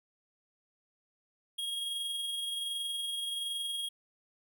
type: tone with amplitude modulation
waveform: square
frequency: 3274 Hz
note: G#7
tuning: 25 cents flat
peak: -33 dBFS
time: 1.58-3.89 s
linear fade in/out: 10 ms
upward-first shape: sine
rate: 21.3 Hz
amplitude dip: 30%
effects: none